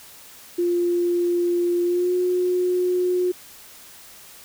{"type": "tone with pitch glide", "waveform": "sine", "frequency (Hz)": [349.2, 361.1], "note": ["F4", "F#4"], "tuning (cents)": [0, -42], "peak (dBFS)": -18, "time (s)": [0.58, 3.32], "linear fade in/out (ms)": 10, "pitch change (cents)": 58, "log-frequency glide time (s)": [1.84, 2.14], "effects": ["white hiss -45 dBFS RMS until 4.44 s"]}